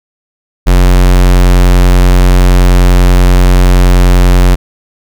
square tone, 45.2 Hz, F#1, 40 cents flat, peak -3 dBFS, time 0.66-4.56 s, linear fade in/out 20 ms, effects none

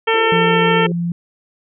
harmonic tone, 449.4 Hz, A4, 37 cents sharp, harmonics 1 / 2 / 3 / 4 / 5 / 6 / 7, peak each -16 / -19 / -21 / -22 / -23 / -24 / -24 dBFS, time 0.07-0.87 s, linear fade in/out 10 ms
sine chord, F minor, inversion none, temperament equal, 349.2 / 415.3 / 523.3 Hz, F4 / Ab4 / C5, 0 / 0 / 0 cents, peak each -26 / -27 / -32 dBFS, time 0.14-0.92 s, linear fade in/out 2 ms
sine tone, 171.7 Hz, F3, 29 cents flat, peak -17 dBFS, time 0.32-1.12 s, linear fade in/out 2 ms
effects none

